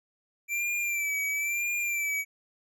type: tone with vibrato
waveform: square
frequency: 2340 Hz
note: D7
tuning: 7 cents flat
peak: -28 dBFS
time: 0.48-2.25 s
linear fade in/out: 50 ms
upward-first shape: sine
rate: 1 Hz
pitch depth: 51 cents each way
effects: none